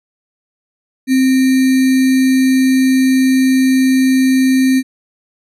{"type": "tone with sample-and-hold", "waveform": "sine", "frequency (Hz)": 261.6, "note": "C4", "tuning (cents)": 0, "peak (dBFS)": -8, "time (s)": [1.07, 4.83], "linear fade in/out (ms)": 50, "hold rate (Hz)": 2100, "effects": ["resampled to 32000 Hz"]}